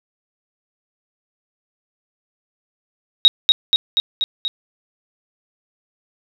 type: tone with echo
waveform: sine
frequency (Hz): 3784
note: A#7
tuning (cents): +25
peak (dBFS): -4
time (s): 3.25-3.28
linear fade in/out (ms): 0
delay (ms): 240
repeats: 5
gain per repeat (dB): -3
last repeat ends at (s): 4.48
effects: none